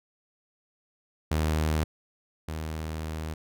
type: tone pair in turn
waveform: sawtooth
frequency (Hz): 77.9 / 78.76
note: D#2 / D#2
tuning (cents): +3 / +22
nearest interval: unison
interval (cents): 19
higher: second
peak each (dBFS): -20 / -28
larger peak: first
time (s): 1.31-1.84 / 2.48-3.34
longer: second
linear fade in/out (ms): 5
effects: none